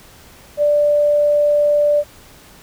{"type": "tone", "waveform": "sine", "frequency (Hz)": 588, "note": "D5", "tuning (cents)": 2, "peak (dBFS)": -11, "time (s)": [0.57, 2.04], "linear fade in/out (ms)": 50, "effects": ["pink hiss -44 dBFS RMS until 2.62 s"]}